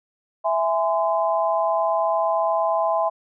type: chord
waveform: sine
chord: E augmented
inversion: none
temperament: equal with one note detuned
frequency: 659.3 / 830.6 / 1027.9 Hz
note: E5 / G#5 / B#5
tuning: 0 / 0 / -31 cents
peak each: -21 / -24 / -24 dBFS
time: 0.44-3.1 s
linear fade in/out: 20 ms
effects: none